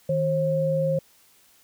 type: tone pair together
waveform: sine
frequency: 157.52 / 536 Hz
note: D#3 / C5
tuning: +22 / +42 cents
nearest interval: octave + major sixth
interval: 2120 cents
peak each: -25 / -22 dBFS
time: 0.09-0.99 s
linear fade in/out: 5 ms
effects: white hiss -58 dBFS RMS until 1.63 s